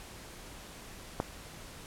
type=click; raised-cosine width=1 ms; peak=-15 dBFS; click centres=1.201 s; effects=pink hiss -48 dBFS RMS until 1.86 s + low-pass 12000 Hz 12 dB/octave